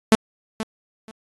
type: tone with echo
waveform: sawtooth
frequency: 220 Hz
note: A3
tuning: in tune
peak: -6 dBFS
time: 0.12-0.15 s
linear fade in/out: 0 ms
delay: 480 ms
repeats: 2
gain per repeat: -14 dB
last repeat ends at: 1.11 s
effects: AAC 32 kbps